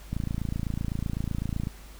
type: click train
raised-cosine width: 5 ms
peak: -17 dBFS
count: 44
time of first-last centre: 0.13-1.671 s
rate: 27.9 Hz
effects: added 50 Hz sine -45 dBFS peak until 1.99 s + pink hiss -51 dBFS RMS until 1.99 s